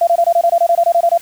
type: tone bursts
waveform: sine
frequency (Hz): 683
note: F5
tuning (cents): -39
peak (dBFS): -8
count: 14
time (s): 0.01-1.177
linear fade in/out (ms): 5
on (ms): 62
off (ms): 23
effects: white hiss -39 dBFS RMS until 1.21 s